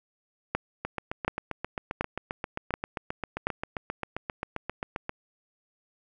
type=two click trains; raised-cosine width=0.5 ms; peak=-16 / -10 dBFS; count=33 / 5; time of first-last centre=0.85-5.094 / 0.55-3.47 s; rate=7.54 / 1.37 Hz; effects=none